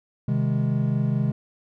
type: chord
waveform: triangle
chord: Ab major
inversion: first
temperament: equal with one note detuned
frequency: 130.81 / 155.56 / 205.6 Hz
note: C3 / Eb3 / Ab3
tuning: 0 / 0 / -17 cents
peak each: -21 / -24 / -24 dBFS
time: 0.28-1.32 s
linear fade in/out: 5 ms
effects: none